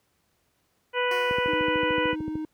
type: harmonic tone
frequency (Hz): 493.5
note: B4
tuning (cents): -1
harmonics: 1 / 2 / 3 / 4 / 5 / 6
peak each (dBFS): -26 / -29 / -31 / -32 / -33 / -34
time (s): 0.93-2.16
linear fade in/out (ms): 50
type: tone with exponential decay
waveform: 10% pulse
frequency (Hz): 364.1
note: F#4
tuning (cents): -28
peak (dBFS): -25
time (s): 1.11-1.94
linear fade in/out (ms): 2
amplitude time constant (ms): 180
type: click train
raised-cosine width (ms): 3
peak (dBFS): -20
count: 15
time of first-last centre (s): 1.31-2.355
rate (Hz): 13.4
type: tone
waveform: triangle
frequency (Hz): 311.1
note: D#4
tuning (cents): 0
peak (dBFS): -27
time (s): 1.48-2.45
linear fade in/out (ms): 2
effects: pink hiss -70 dBFS RMS until 2.53 s + high-pass 60 Hz 12 dB/octave